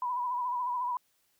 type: tone with vibrato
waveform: sine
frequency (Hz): 986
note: B5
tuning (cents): -3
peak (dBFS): -29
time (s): 0.02-0.97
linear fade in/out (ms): 2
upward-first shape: sine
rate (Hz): 14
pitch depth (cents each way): 51
effects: white hiss -72 dBFS RMS until 1.39 s